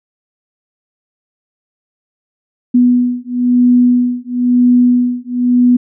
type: beating tone pair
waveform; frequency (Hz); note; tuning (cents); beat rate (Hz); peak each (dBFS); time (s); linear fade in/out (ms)
sine; 245.6 / 246.6; B3 / B3; -9 / -2; 1; -11; 2.74-5.77; 10
effects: none